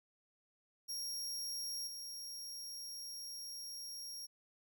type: tone with level steps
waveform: sawtooth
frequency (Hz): 5588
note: F8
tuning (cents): 0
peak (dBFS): -37 / -42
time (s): 0.88-4.27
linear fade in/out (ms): 20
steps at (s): 1.87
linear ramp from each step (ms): 5
effects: none